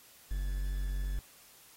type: tone with quantisation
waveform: triangle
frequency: 47.08 Hz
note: F#1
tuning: 31 cents sharp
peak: -29 dBFS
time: 0.31-1.19 s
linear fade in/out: 0 ms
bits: 9
effects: white hiss -58 dBFS RMS until 1.76 s + AAC 48 kbps